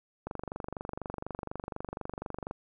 click train, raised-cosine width 1 ms, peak -22 dBFS, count 55, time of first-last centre 0.27-2.511 s, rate 24.1 Hz, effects none

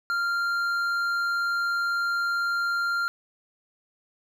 sine tone with hard clipping, 1391 Hz, F6, 7 cents flat, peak -25 dBFS, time 0.1-3.08 s, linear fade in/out 0 ms, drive 6 dB, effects none

